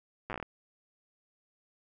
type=slowing click train; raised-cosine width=0.5 ms; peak=-22 dBFS; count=9; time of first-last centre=0.3-0.427 s; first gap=8 ms; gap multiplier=1.19; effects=none